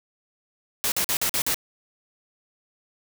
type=noise bursts; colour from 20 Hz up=white; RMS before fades=-24 dBFS; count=6; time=0.84-1.544 s; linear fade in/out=0 ms; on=79 ms; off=46 ms; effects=none